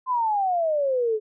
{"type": "exponential sweep", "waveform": "sine", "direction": "down", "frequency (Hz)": [1043, 419.7], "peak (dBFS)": -20, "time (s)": [0.06, 1.2], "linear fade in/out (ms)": 50, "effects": []}